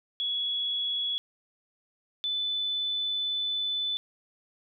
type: tone pair in turn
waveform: sine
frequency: 3366 / 3502 Hz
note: G#7 / A7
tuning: +23 / -9 cents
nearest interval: minor second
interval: 68 cents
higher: second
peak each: -27 dBFS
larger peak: neither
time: 0.2-1.18 / 2.24-3.97 s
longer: second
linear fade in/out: 0 ms
effects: none